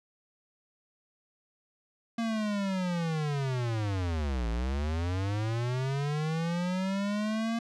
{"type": "linear two-way sweep", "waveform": "square", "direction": "down then up", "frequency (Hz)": [232.4, 54.7, 232.4], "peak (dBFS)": -29, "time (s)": [2.18, 7.59], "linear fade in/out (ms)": 5, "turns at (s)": 4.49, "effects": ["low-pass 6000 Hz 12 dB/octave"]}